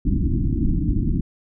pink low-pass noise, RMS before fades -20 dBFS, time 0.05-1.21 s, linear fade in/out 5 ms, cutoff 330 Hz, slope 96 dB/octave, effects none

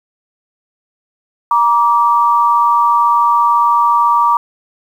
sine tone pair together, 947 / 1165 Hz, A#5 / D6, +27 / -14 cents, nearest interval major third, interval 359 cents, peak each -11 dBFS, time 1.51-4.37 s, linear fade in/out 2 ms, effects 7-bit

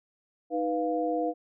sine tone cluster, 312.1 / 493.7 / 698 Hz, D#4 / B4 / F5, +5 / -1 / -1 cents, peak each -30 dBFS, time 0.5-1.34 s, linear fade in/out 50 ms, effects none

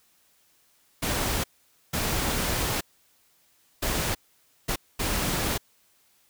pink noise bursts at uneven times, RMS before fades -27 dBFS, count 5, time 1.02-1.44 / 1.93-2.81 / 3.82-4.15 / 4.68-4.76 / 4.99-5.58 s, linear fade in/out 10 ms, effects white hiss -64 dBFS RMS until 6.29 s

